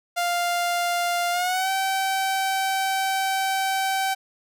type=tone with pitch glide; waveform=sawtooth; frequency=698.5 to 770.6 Hz; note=F5 to G5; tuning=0 to -30 cents; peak=-18 dBFS; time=0.16-4.15 s; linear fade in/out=20 ms; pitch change=+170 cents; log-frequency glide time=1.31-1.7 s; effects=none